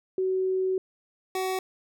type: tone pair in turn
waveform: sine / 25% pulse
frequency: 375.7 / 375.7 Hz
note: F#4 / F#4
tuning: +26 / +26 cents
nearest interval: unison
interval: 0 cents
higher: neither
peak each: -23 dBFS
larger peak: neither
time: 0.18-0.78 / 1.35-1.59 s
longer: first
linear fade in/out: 2 ms
effects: none